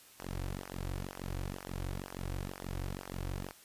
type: tone with flanger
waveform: sawtooth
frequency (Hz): 46.25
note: F#1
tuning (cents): 0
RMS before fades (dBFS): -40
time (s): 0.19-3.53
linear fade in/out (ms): 10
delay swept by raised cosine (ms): 0.25 to 4.95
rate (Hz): 2.1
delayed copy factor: -0.95
effects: white hiss -58 dBFS RMS until 3.64 s + resampled to 32000 Hz